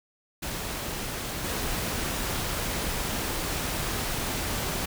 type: noise with level steps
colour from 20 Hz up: pink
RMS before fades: -33 / -30 dBFS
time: 0.42-4.86 s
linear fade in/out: 10 ms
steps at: 1.44 s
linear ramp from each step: 2 ms
effects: none